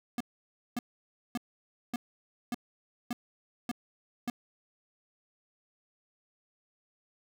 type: tone bursts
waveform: square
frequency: 240.8 Hz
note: B3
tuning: 44 cents flat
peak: -31 dBFS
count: 8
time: 0.18-4.3 s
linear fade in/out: 2 ms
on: 25 ms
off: 560 ms
effects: none